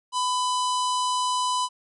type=harmonic tone; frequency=1000 Hz; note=B5; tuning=21 cents sharp; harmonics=1 / 3 / 4 / 5 / 6 / 7 / 8 / 9 / 10; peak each=-23 / -33 / -35 / -37 / -39 / -40 / -41 / -42 / -43 dBFS; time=0.12-1.69 s; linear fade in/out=50 ms; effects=none